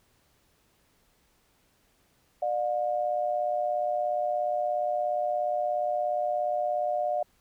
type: tone pair together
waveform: sine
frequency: 600 / 717 Hz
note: D5 / F5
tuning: +37 / +45 cents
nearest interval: minor third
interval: 308 cents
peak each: -28 dBFS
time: 2.42-7.23 s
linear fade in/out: 5 ms
effects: pink hiss -67 dBFS RMS until 7.4 s